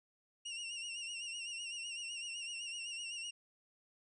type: tone with vibrato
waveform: sawtooth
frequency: 2794 Hz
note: F7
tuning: in tune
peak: -38 dBFS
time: 0.45-3.31 s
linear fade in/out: 10 ms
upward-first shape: sine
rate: 7.9 Hz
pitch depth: 65 cents each way
effects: resampled to 22050 Hz